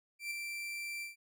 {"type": "tone with ADSR envelope", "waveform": "40% pulse", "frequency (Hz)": 2349, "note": "D7", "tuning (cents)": 0, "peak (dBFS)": -34, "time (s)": [0.19, 1.16], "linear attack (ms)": 120, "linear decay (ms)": 4, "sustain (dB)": -4, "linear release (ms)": 140, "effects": []}